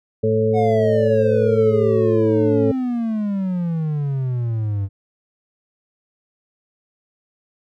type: harmonic tone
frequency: 110 Hz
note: A2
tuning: in tune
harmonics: 1 / 2 / 4 / 5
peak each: -21 / -23 / -17 / -24 dBFS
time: 0.23-2.72 s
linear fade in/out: 10 ms
type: exponential sweep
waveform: triangle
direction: down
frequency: 740 to 96.1 Hz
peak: -17 dBFS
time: 0.53-4.89 s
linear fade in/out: 50 ms
effects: none